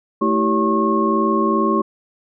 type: tone cluster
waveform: sine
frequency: 221 / 325.6 / 388.1 / 563 / 1086 Hz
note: A3 / E4 / G4 / C#5 / C#6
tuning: +8 / -21 / -17 / +27 / -36 cents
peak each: -20 / -21 / -21 / -27 / -19 dBFS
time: 0.21-1.82 s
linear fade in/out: 10 ms
effects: none